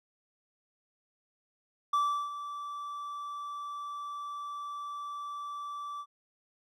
triangle tone with ADSR envelope, 1162 Hz, D6, 19 cents flat, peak -22 dBFS, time 1.93-6.06 s, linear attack 6 ms, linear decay 360 ms, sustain -13 dB, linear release 58 ms, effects none

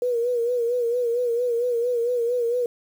sine tone with vibrato, 480 Hz, B4, 49 cents flat, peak -20 dBFS, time 0.02-2.66 s, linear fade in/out 2 ms, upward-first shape sine, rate 4.4 Hz, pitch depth 64 cents each way, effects 8-bit

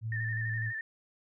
sine tone, 111.8 Hz, A2, 28 cents sharp, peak -32 dBFS, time 0.01-0.73 s, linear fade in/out 50 ms
sine tone with vibrato, 1798 Hz, A6, 37 cents sharp, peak -34 dBFS, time 0.12-0.81 s, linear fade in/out 2 ms, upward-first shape square, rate 12 Hz, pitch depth 35 cents each way
effects none

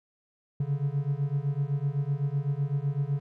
triangle beating tone pair, 137.8 / 145.7 Hz, C#3 / D3, -10 / -13 cents, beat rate 7.9 Hz, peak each -27 / -27 dBFS, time 0.6-3.2 s, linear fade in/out 5 ms, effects none

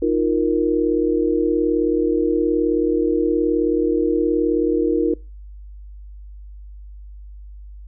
sine chord, Eb suspended second, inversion none, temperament just, 311.1 / 350 / 466.7 Hz, Eb4 / F4 / Bb4, 0 / +4 / +2 cents, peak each -20 dBFS, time 0.02-5.14 s, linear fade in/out 5 ms, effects noise-tail reverb RT60 0.3 s tail -25 dB re dry + added 50 Hz sine -35 dBFS peak until 7.87 s

